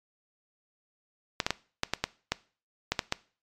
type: clicks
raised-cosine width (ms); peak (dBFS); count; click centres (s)
0.2; -8; 10; 1.402 / 1.465 / 1.506 / 1.834 / 1.936 / 2.04 / 2.32 / 2.92 / 2.992 / 3.124
effects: noise-tail reverb RT60 0.4 s tail -20 dB re dry + MP3 96 kbps